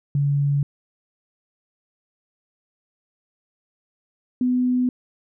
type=tone pair in turn; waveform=sine; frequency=142.2 / 250.3 Hz; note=C#3 / B3; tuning=+45 / +23 cents; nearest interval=minor seventh; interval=978 cents; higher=second; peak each=-17 dBFS; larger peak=neither; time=0.15-0.63 / 4.41-4.89 s; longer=neither; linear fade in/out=2 ms; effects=none